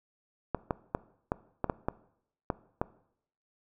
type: clicks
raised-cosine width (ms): 1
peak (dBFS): -14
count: 9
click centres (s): 0.547 / 0.708 / 0.949 / 1.319 / 1.643 / 1.698 / 1.885 / 2.502 / 2.815
effects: noise-tail reverb RT60 0.7 s tail -19 dB re dry